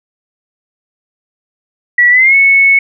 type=tone with pitch glide; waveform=sine; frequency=1942 to 2205 Hz; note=B6 to C#7; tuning=-30 to -10 cents; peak=-4 dBFS; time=1.98-2.79 s; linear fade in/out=5 ms; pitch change=+220 cents; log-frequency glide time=2.1-2.35 s; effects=none